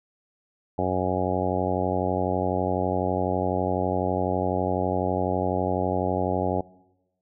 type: harmonic tone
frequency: 92 Hz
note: F#2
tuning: 9 cents flat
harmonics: 1 / 2 / 3 / 4 / 5 / 6 / 7 / 8 / 9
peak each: -31 / -31 / -31 / -31 / -31 / -31 / -31 / -31 / -31 dBFS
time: 0.78-6.61 s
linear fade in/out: 5 ms
effects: noise-tail reverb RT60 1.0 s tail -21 dB re dry